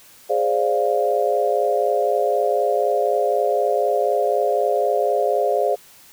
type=chord; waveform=sine; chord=D half-diminished seventh; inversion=second; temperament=equal; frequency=415.3 / 523.3 / 587.3 / 698.5 Hz; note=Ab4 / C5 / D5 / F5; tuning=0 / 0 / 0 / 0 cents; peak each=-22 dBFS; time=0.29-5.76 s; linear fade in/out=20 ms; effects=white hiss -48 dBFS RMS until 6.12 s